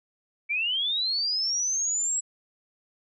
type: linear sweep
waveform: sine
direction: up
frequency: 2275 to 7780 Hz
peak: -24 dBFS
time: 0.49-2.21 s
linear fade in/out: 20 ms
effects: none